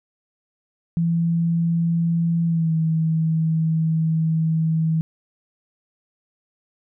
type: tone with pitch glide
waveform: sine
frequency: 167.7 to 160.68 Hz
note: E3 to E3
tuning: +30 to -44 cents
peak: -17 dBFS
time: 0.97-5.01 s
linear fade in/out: 0 ms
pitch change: -74 cents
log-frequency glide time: 2.46-2.73 s
effects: none